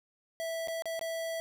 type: tone with dropouts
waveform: square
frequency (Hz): 657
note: E5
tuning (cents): -6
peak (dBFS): -34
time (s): 0.4-1.4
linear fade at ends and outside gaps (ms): 0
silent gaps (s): 0.674-0.683 / 0.822-0.856 / 0.993-1.012
effects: none